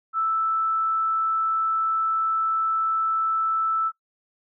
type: tone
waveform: sine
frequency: 1318.5 Hz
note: E6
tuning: in tune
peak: -20 dBFS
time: 0.13-3.92 s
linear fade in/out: 50 ms
effects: noise-tail reverb RT60 0.1 s tail -18 dB re dry